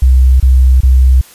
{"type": "tone bursts", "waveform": "sine", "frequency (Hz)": 64.4, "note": "C2", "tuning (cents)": -27, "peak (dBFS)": -3, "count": 3, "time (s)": [0.02, 1.212], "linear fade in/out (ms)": 5, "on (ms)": 380, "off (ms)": 26, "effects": ["white hiss -39 dBFS RMS until 1.34 s", "resampled to 32000 Hz"]}